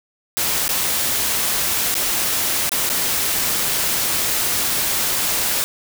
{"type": "noise with dropouts", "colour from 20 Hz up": "white", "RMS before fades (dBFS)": -20, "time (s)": [0.37, 5.64], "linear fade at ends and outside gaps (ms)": 0, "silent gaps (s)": [[0.68, 0.691], [1.942, 1.952], [2.693, 2.718], [2.892, 2.899]], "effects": []}